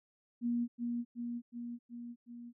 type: tone with echo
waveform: sine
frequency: 238.3 Hz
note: A#3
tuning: 38 cents sharp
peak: -30 dBFS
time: 0.41-0.68 s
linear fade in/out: 50 ms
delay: 370 ms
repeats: 5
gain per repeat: -3 dB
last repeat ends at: 2.53 s
effects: none